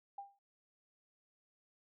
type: tone with exponential decay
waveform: sine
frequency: 798 Hz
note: G5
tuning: 31 cents sharp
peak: -40 dBFS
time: 0.18-0.39 s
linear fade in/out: 5 ms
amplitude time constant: 44 ms
effects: none